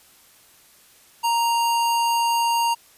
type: tone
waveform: square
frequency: 932.3 Hz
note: A#5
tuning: in tune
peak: -19 dBFS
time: 1.23-2.75 s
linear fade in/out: 20 ms
effects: white hiss -53 dBFS RMS until 2.97 s + resampled to 32000 Hz